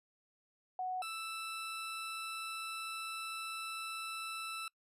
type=tone pair in turn; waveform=sine / 20% pulse; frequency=740 / 1322.2 Hz; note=F#5 / E6; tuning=0 / +5 cents; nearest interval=minor seventh; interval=1005 cents; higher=second; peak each=-35 / -35 dBFS; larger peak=neither; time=0.79-1.02 / 1.02-4.68 s; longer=second; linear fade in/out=2 ms; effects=noise-tail reverb RT60 0.1 s tail -25 dB re dry + resampled to 32000 Hz